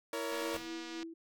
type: chord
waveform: sawtooth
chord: A# diminished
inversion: second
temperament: equal with one note detuned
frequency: 329.6 / 466.2 / 563.4 Hz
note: E4 / A#4 / C#5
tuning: 0 / 0 / +28 cents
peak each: -38 / -35 / -36 dBFS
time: 0.13-0.57 s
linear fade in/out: 2 ms
type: click train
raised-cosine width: 0.2 ms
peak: -30 dBFS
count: 172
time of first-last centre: 0.32-1.03 s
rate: 241 Hz
type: tone with tremolo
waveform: sine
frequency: 329.6 Hz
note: E4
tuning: in tune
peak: -39 dBFS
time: 0.41-1.14 s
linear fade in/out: 10 ms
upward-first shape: sine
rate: 3.8 Hz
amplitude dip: 55%
type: noise with exponential decay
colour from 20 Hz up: pink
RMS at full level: -44 dBFS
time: 0.54-0.8 s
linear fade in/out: 0 ms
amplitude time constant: 55 ms
effects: none